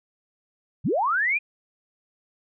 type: linear sweep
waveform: sine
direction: up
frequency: 82.3 to 2489 Hz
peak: -20 dBFS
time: 0.84-1.39 s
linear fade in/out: 20 ms
effects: none